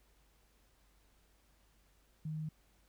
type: tone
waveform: sine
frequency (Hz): 155.5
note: D#3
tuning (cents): -1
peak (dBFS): -37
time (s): 2.25-2.49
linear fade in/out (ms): 5
effects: added 50 Hz sine -69 dBFS peak until 2.88 s + pink hiss -72 dBFS RMS until 2.88 s